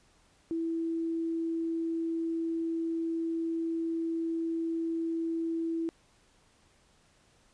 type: tone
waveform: sine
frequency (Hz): 329.5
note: E4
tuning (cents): -1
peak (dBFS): -29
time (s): 0.51-5.89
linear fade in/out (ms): 0
effects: pink hiss -65 dBFS RMS until 7.53 s + resampled to 22050 Hz